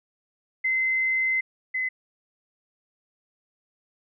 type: tone pair in turn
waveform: sine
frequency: 2060 / 2034 Hz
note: C7 / C7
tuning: -28 / -50 cents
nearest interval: unison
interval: 22 cents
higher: first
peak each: -21 / -24 dBFS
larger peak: first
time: 0.64-1.41 / 1.74-1.89 s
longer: first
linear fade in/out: 10 ms
effects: none